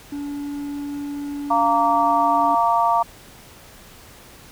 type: tone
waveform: triangle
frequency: 287 Hz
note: D4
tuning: 40 cents flat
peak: -24 dBFS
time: 0.12-2.55 s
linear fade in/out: 5 ms
type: harmonic tone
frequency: 231.5 Hz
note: A#3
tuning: 12 cents flat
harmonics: 3 / 4 / 5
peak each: -20 / -18 / -21 dBFS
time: 1.5-3.03 s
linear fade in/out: 10 ms
effects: pink hiss -45 dBFS RMS until 4.51 s